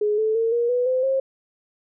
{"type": "tone with pitch steps", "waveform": "sine", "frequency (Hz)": [419.3, 436.6, 454.6, 473.4, 492.9, 513.2, 534.4], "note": ["G#4", "A4", "A#4", "A#4", "B4", "C5", "C5"], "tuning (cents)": [17, -13, -43, 27, -3, -34, 36], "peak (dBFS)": -18, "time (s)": [0.01, 1.2], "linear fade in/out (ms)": 5, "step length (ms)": 170, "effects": []}